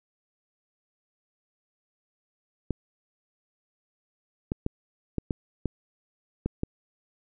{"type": "clicks", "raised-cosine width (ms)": 3, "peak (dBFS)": -14, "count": 8, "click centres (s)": [2.707, 4.519, 4.664, 5.183, 5.308, 5.657, 6.46, 6.634], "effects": []}